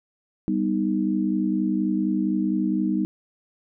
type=chord; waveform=sine; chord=G augmented; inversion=none; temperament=equal; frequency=196 / 246.9 / 311.1 Hz; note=G3 / B3 / D#4; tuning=0 / 0 / 0 cents; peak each=-24 / -27 / -24 dBFS; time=0.48-3.05 s; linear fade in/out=0 ms; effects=none